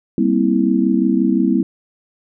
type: chord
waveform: sine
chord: C dominant seventh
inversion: second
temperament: just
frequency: 196.22 / 235.5 / 261.6 / 327 Hz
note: G3 / Bb3 / C4 / E4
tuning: +2 / +18 / 0 / -14 cents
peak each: -18 dBFS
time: 0.18-1.63 s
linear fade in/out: 2 ms
effects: none